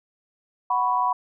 sine chord, F# suspended fourth, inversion none, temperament equal, 740 / 987.8 / 1108.7 Hz, F#5 / B5 / C#6, 0 / 0 / 0 cents, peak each -26 / -21 / -27 dBFS, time 0.7-1.13 s, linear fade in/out 5 ms, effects none

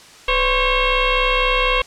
sine tone with frequency modulation, 1106 Hz, C#6, 4 cents flat, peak -14 dBFS, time 0.28-1.82 s, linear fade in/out 5 ms, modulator 537 Hz, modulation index 4.1, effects white hiss -43 dBFS RMS until 1.86 s + low-pass 7000 Hz 12 dB/octave

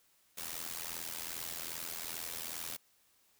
white noise with amplitude modulation, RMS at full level -38 dBFS, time 0.37-2.77 s, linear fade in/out 10 ms, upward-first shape sine, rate 82.5 Hz, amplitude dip 85%, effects white hiss -70 dBFS RMS until 3.39 s

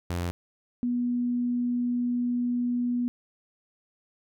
sawtooth / sine tone pair in turn, 87.31 / 243.5 Hz, F2 / B3, 0 / -24 cents, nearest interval octave + tritone, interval 1776 cents, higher second, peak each -24 dBFS, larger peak neither, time 0.1-0.31 / 0.83-3.08 s, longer second, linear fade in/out 0 ms, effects none

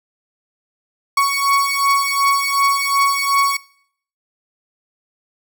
35% pulse beating tone pair, 1113 / 1115.7 Hz, C#6 / C#6, +7 / +11 cents, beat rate 2.7 Hz, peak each -15 dBFS, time 1.17-3.57 s, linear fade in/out 5 ms, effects noise-tail reverb RT60 0.6 s tail -20 dB re dry

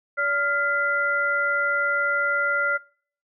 sine tone cluster, 574 / 1400 / 2012 Hz, D5 / F6 / B6, -40 / +4 / +32 cents, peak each -29 / -22 / -29 dBFS, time 0.17-2.78 s, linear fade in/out 20 ms, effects noise-tail reverb RT60 0.5 s tail -22 dB re dry

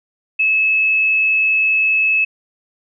sine tone, 2595 Hz, E7, 28 cents flat, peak -12 dBFS, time 0.39-2.25 s, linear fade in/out 10 ms, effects none

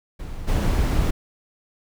brown noise with level steps, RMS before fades -33 / -19 dBFS, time 0.19-1.11 s, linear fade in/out 10 ms, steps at 0.47 s, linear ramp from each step 20 ms, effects none

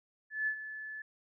sine tone with ADSR envelope, 1732 Hz, A6, 28 cents flat, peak -28 dBFS, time 0.3-1.02 s, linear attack 170 ms, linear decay 81 ms, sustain -12 dB, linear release 4 ms, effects none

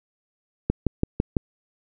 click train, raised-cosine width 3 ms, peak -7 dBFS, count 5, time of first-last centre 0.7-1.368 s, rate 5.99 Hz, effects none

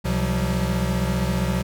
square tone cluster, 66.6 / 127.4 / 174.5 / 189.6 Hz, C2 / C3 / F3 / F#3, +31 / -46 / -1 / +43 cents, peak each -27 dBFS, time 0.04-1.63 s, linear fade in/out 20 ms, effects none

